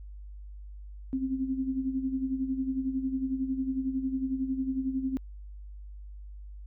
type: tone with tremolo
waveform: sine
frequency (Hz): 263.7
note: C4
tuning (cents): +14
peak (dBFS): -25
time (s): 1.13-5.17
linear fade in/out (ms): 0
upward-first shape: sine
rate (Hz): 11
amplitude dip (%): 65
effects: added 50 Hz sine -41 dBFS peak until 6.66 s